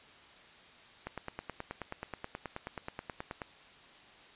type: click train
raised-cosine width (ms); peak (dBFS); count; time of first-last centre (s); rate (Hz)
0.5; -23; 23; 1.07-3.418; 9.37
effects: white hiss -56 dBFS RMS until 4.35 s + resampled to 8000 Hz